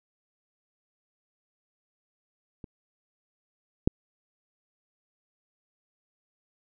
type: clicks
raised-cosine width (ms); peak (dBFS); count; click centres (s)
3; -28 / -7; 2; 2.642 / 3.875
effects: none